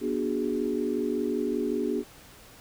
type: chord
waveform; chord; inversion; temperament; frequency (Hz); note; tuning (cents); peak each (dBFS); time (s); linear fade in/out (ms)
sine; G# half-diminished seventh; first; equal with one note detuned; 242 / 293.7 / 370 / 415.3; B3 / D4 / F#4 / G#4; -35 / 0 / 0 / 0; -31 / -31 / -31 / -31; 0-2.04; 50
effects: pink hiss -51 dBFS RMS until 2.6 s